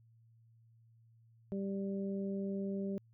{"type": "harmonic tone", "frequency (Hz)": 196.4, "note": "G3", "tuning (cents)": 4, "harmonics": [1, 2, 3], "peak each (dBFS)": [-36, -41, -47], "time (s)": [1.52, 2.98], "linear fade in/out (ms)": 0, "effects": ["added 114 Hz sine -62 dBFS peak until 3.13 s"]}